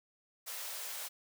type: high-pass noise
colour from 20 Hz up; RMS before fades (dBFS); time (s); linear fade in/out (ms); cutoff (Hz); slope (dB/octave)
white; -42; 0.46-1.09; 20; 450; 48
effects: none